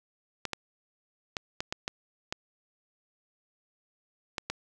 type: clicks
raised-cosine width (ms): 0.2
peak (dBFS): -14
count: 9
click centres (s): 0.453 / 0.533 / 1.368 / 1.605 / 1.725 / 1.879 / 2.325 / 4.382 / 4.5
effects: none